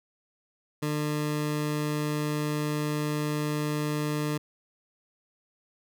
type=tone; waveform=20% pulse; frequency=150 Hz; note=D3; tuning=37 cents sharp; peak=-22 dBFS; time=0.82-4.38 s; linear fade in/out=10 ms; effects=none

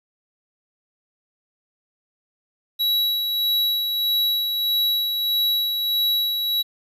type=tone with tremolo; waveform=square; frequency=3900 Hz; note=B7; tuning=23 cents flat; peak=-18 dBFS; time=2.79-6.63 s; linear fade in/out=20 ms; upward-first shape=sine; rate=1.6 Hz; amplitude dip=40%; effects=resampled to 32000 Hz + 9-bit

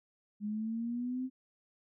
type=linear sweep; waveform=sine; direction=up; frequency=205.3 to 261.6 Hz; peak=-33 dBFS; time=0.4-1.3 s; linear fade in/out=50 ms; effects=none

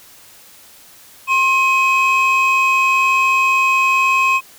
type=tone pair together; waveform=triangle; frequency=1066 / 2535 Hz; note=C6 / D#7; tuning=+32 / +32 cents; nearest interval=octave + minor third; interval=1500 cents; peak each=-12 dBFS; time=1.27-4.41 s; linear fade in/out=50 ms; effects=tanh soft clip ceiling -5 dBFS + white hiss -44 dBFS RMS until 4.58 s

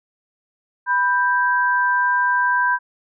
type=tone pair together; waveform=sine; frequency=988 / 1575.2 Hz; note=B5 / G6; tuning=0 / +8 cents; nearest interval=minor sixth; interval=808 cents; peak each=-18 dBFS; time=0.86-2.79 s; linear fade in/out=50 ms; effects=none

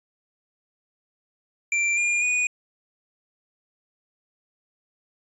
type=tone with pitch steps; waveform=square; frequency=2357 / 2411 / 2466 Hz; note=D7 / D7 / D#7; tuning=+6 / +45 / -16 cents; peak=-21 dBFS; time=1.72-2.47 s; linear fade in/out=2 ms; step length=250 ms; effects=resampled to 24000 Hz

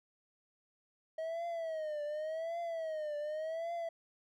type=tone with vibrato; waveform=triangle; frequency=635 Hz; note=D#5; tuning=35 cents sharp; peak=-34 dBFS; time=1.18-3.89 s; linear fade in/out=5 ms; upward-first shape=triangle; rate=0.88 Hz; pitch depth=140 cents each way; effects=none

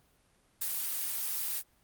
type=noise with ADSR envelope; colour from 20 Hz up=blue; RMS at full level=-32 dBFS; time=0.61-1.63 s; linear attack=10 ms; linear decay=61 ms; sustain=-2 dB; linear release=49 ms; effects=pink hiss -68 dBFS RMS until 1.83 s + Opus 32 kbps

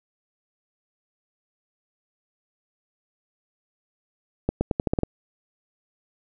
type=accelerating click train; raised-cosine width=2 ms; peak=-8 dBFS; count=8; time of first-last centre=4.49-5.034 s; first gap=120 ms; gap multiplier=0.85; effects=none

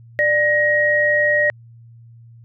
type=tone pair together; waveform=sine; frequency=594.1 / 1886 Hz; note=D5 / A#6; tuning=+20 / +20 cents; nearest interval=octave + minor sixth; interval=2000 cents; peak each=-18 / -15 dBFS; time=0.19-1.5 s; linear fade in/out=0 ms; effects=added 116 Hz sine -41 dBFS peak until 2.44 s

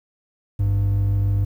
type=tone pair together; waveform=triangle; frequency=52.91 / 100 Hz; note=G#1 / G2; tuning=+33 / +35 cents; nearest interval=major seventh; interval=1102 cents; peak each=-22 / -15 dBFS; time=0.59-1.45 s; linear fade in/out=10 ms; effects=tanh soft clip ceiling -8 dBFS + 9-bit

